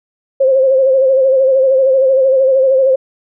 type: tone with vibrato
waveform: sine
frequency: 530 Hz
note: C5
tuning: 22 cents sharp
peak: -7 dBFS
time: 0.4-2.96 s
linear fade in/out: 10 ms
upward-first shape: sine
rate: 13 Hz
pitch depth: 50 cents each way
effects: none